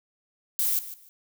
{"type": "noise with echo", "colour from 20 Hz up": "violet", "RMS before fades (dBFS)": -25, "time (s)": [0.59, 0.79], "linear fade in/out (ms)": 0, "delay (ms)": 150, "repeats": 2, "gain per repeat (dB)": -14, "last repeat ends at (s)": 1.09, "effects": []}